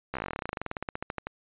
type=slowing click train; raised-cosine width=0.5 ms; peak=-17 dBFS; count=29; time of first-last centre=0.14-1.27 s; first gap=14 ms; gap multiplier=1.07; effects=resampled to 8000 Hz